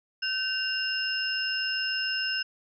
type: tone cluster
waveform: sine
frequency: 1534 / 2793 / 5200 Hz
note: G6 / F7 / E8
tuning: -38 / -1 / -24 cents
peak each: -31 dBFS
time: 0.22-2.43 s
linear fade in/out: 10 ms
effects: none